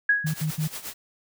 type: tone with exponential decay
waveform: sine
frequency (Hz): 1661.2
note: G#6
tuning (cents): 0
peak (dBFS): -14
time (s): 0.09-0.43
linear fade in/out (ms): 5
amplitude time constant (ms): 72
type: tone bursts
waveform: sine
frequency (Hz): 155.56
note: D#3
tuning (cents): 0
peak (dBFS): -23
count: 3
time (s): 0.24-0.678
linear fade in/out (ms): 10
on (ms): 100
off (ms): 69
type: noise with tremolo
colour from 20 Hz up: white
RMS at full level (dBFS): -34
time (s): 0.26-0.94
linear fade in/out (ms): 10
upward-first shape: sine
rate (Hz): 8.5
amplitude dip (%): 75
effects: none